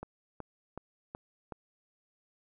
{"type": "click train", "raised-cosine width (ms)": 1, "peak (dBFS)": -26, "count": 5, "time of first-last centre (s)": [0.03, 1.523], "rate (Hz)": 2.68, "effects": []}